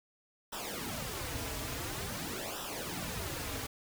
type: noise with flanger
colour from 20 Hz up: pink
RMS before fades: -39 dBFS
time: 0.52-3.67 s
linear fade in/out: 10 ms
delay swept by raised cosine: 0.45 to 5.65 ms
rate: 0.48 Hz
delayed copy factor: -0.8
effects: none